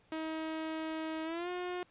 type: tone with pitch glide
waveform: sawtooth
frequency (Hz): 317.7 to 358.7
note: D#4 to F4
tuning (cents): +36 to +46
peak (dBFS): -32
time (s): 0.12-1.83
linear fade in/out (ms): 2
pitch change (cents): +210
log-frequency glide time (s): 1.24-1.49
effects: pink hiss -67 dBFS RMS until 1.9 s + resampled to 8000 Hz